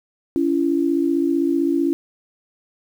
sine tone pair together, 281.6 / 337.2 Hz, C#4 / E4, +27 / +39 cents, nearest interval minor third, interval 312 cents, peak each -19 dBFS, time 0.36-1.93 s, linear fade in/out 0 ms, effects 8-bit

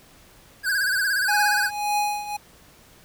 square tone with vibrato, 1568 Hz, G6, in tune, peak -21 dBFS, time 0.63-1.71 s, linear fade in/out 50 ms, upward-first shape sine, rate 17 Hz, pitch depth 99 cents each way
square tone with tremolo, 830.6 Hz, G#5, in tune, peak -20 dBFS, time 1.28-2.37 s, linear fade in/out 10 ms, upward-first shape triangle, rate 1.8 Hz, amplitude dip 80%
effects pink hiss -52 dBFS RMS until 3.04 s

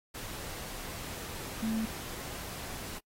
sine tone in noise, 221.7 Hz, A3, 13 cents sharp, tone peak -29 dBFS, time 1.62-1.86 s, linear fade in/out 10 ms, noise pink, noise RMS -42 dBFS, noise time 0.14-2.99 s, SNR +10 dB, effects noise-tail reverb RT60 0.1 s tail -26 dB re dry + AAC 48 kbps

